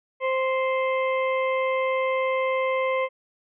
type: harmonic tone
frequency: 523.3 Hz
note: C5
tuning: in tune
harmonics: 1 / 2 / 4 / 5 / 6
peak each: -23 / -28 / -30 / -41 / -44 dBFS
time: 0.2-3.09 s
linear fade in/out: 50 ms
effects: none